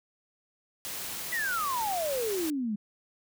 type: noise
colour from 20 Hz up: white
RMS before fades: -37 dBFS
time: 0.85-2.5 s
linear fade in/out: 0 ms
type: exponential sweep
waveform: sine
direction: down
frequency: 2000 to 200 Hz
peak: -28 dBFS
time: 1.32-2.76 s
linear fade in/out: 10 ms
effects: none